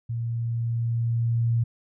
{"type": "tone with level ramp", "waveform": "sine", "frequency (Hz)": 116.54, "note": "A#2", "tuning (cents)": 0, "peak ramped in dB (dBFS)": [-26, -19], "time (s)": [0.09, 1.64], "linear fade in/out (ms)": 10, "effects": []}